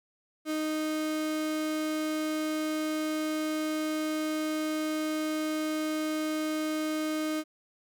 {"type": "tone", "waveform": "35% pulse", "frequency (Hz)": 310, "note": "D#4", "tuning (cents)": -6, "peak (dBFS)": -27, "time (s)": [0.45, 7.44], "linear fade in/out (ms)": 50, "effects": []}